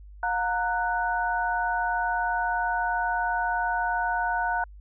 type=tone cluster; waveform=sine; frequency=716 / 923 / 1483 Hz; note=F5 / A#5 / F#6; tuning=+43 / -17 / +4 cents; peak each=-28 dBFS; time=0.23-4.64 s; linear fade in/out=2 ms; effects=added 50 Hz sine -43 dBFS peak until 4.8 s